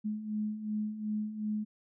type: beating tone pair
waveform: sine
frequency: 210.7 / 213.4 Hz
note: G#3 / G#3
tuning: +25 / +47 cents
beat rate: 2.7 Hz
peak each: -39 / -33 dBFS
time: 0.04-1.65 s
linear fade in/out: 20 ms
effects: none